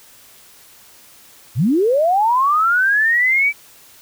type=linear sweep; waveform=sine; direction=up; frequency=92.5 to 2323 Hz; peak=-12 dBFS; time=1.55-3.53 s; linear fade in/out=50 ms; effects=white hiss -46 dBFS RMS until 4.01 s